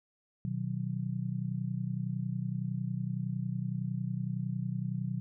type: chord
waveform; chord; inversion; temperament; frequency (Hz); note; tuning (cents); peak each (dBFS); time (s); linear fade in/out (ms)
sine; B major; none; just; 123.47 / 154.34 / 185.21; B2 / D#3 / F#3; 0 / -14 / +2; -35 / -37 / -36; 0.45-5.2; 0
effects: none